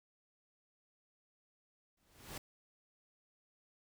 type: noise with exponential growth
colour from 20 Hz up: pink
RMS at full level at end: -42 dBFS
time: 1.97-2.38 s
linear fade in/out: 5 ms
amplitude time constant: 88 ms
effects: none